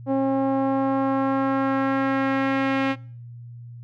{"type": "tone with low-pass filter sweep", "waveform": "sawtooth", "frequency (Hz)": 269.8, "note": "C#4", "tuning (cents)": -47, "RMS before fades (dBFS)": -22, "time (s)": [0.06, 2.96], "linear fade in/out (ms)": 50, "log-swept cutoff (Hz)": [670, 2500], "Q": 1.6, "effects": ["noise-tail reverb RT60 0.5 s tail -24 dB re dry", "added 119 Hz sine -37 dBFS peak until 3.83 s"]}